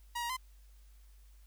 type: tone with pitch steps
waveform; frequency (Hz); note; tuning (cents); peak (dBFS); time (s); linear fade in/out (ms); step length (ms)
sawtooth; 954 / 946 / 1028; A#5 / A#5 / C6; +40 / +25 / -31; -31; 0.15-0.369; 10; 73
effects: added 50 Hz sine -55 dBFS peak until 1.46 s + white hiss -70 dBFS RMS until 1.46 s